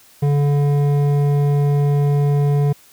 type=tone with hard clipping; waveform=sine; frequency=143.8 Hz; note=D3; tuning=36 cents flat; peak=-15 dBFS; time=0.22-2.73 s; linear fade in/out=10 ms; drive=10 dB; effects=white hiss -49 dBFS RMS until 2.92 s